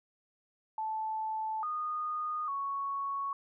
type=tone with pitch steps; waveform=sine; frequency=875 / 1230 / 1110 Hz; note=A5 / D#6 / C#6; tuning=-10 / -20 / +2 cents; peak=-32 dBFS; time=0.78-3.33 s; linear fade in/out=2 ms; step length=850 ms; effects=none